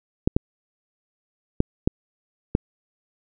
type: clicks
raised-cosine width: 3 ms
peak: -4 dBFS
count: 5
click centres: 0.275 / 0.365 / 1.604 / 1.875 / 2.551 s
effects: none